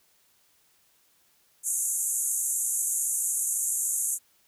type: band-pass noise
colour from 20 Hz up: pink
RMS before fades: -28 dBFS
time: 1.63-4.19 s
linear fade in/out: 50 ms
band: 6600 to 12000 Hz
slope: 96 dB/octave
effects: white hiss -65 dBFS RMS until 4.47 s